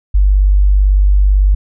sine tone, 49 Hz, G1, in tune, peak -6 dBFS, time 0.14-1.55 s, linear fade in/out 10 ms, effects none

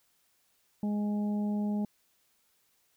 harmonic tone, 207.7 Hz, G#3, in tune, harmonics 1 / 2 / 3 / 4, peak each -28 / -44 / -45 / -46 dBFS, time 0.83-1.85 s, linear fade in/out 2 ms, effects white hiss -71 dBFS RMS until 2.96 s

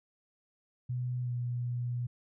sine tone with pitch glide, 124.4 to 121.84 Hz, B2 to B2, +13 to -23 cents, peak -31 dBFS, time 0.89-2.07 s, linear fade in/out 10 ms, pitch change -36 cents, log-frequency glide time 1.22-1.32 s, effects none

